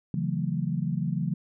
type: chord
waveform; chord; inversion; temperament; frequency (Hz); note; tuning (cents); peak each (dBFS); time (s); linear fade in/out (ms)
sine; F# minor seventh; second; equal with one note detuned; 138.59 / 164.81 / 185 / 224.4; C#3 / E3 / F#3 / A3; 0 / 0 / 0 / +34; -31 / -29 / -31 / -35; 0.14-1.34; 2
effects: none